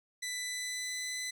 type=tone with pitch glide; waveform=15% pulse; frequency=1991 to 2009 Hz; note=B6 to B6; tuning=+14 to +29 cents; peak=-29 dBFS; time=0.22-1.31 s; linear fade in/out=10 ms; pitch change=+15 cents; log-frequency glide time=0.39-1.2 s; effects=none